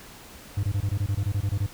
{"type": "tone bursts", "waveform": "triangle", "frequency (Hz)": 100.1, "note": "G2", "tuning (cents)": 37, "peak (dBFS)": -20, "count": 13, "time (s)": [0.57, 1.665], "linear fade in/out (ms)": 5, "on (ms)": 63, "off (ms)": 23, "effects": ["pink hiss -46 dBFS RMS until 1.73 s"]}